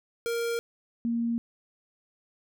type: tone pair in turn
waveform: square / sine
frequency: 466.6 / 233.3 Hz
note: A#4 / A#3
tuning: +2 / +2 cents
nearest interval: octave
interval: 1200 cents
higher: first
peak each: -28 / -25 dBFS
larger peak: second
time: 0.26-0.59 / 1.05-1.38 s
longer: neither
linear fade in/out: 0 ms
effects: none